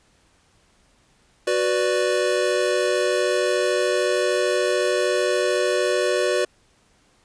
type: chord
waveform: square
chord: B minor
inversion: second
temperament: equal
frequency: 370 / 493.9 / 587.3 Hz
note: F#4 / B4 / D5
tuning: 0 / 0 / 0 cents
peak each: -24 dBFS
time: 1.47-6.45 s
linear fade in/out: 5 ms
effects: pink hiss -60 dBFS RMS until 7.24 s + resampled to 22050 Hz

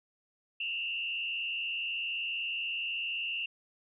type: tone with frequency modulation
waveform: sine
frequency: 2761 Hz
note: F7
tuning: 20 cents flat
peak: -32 dBFS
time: 0.6-3.46 s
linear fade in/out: 5 ms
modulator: 85 Hz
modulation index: 1.4
effects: none

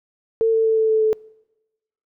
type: tone with pitch steps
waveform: sine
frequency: 449.6 / 446.8 / 443.9 / 441.1 / 438.3 / 435.5 Hz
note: A4 / A4 / A4 / A4 / A4 / A4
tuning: +37 / +27 / +15 / +4 / -7 / -18 cents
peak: -14 dBFS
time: 0.41-1.13 s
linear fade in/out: 0 ms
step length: 120 ms
effects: noise-tail reverb RT60 1.0 s tail -25 dB re dry

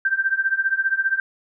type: tone with tremolo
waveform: sine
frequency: 1568 Hz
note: G6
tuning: in tune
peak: -14 dBFS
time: 0.05-1.2 s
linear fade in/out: 2 ms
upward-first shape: triangle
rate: 15 Hz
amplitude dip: 95%
effects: none

